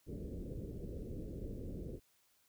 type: low-pass noise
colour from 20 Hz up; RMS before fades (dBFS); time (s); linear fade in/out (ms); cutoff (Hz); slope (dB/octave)
pink; -44; 0.06-2; 50; 510; 48
effects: white hiss -73 dBFS RMS until 2.48 s